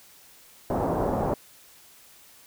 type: low-pass noise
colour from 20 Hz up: white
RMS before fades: -26 dBFS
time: 0.7-1.34 s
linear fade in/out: 2 ms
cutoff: 820 Hz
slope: 24 dB/octave
effects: white hiss -53 dBFS RMS until 2.46 s